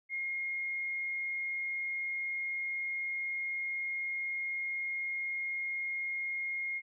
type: tone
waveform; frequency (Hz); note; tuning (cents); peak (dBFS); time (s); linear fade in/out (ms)
sine; 2142; C7; +40; -33; 0.09-6.82; 50
effects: none